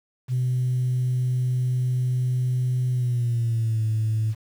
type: tone with pitch glide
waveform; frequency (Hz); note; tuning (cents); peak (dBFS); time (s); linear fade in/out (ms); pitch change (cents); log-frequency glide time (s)
sine; 126.1 to 109.78; B2 to A2; +36 to -3; -19; 0.28-4.35; 50; -239; 2.9-3.84
effects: tanh soft clip ceiling -17 dBFS + 8-bit